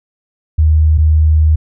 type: tone pair in turn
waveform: sine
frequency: 77.78 / 77.78 Hz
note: D#2 / D#2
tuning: 0 / 0 cents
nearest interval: unison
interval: 0 cents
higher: neither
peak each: -6 dBFS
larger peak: neither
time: 0.58-0.98 / 0.98-1.56 s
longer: second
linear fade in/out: 10 ms
effects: none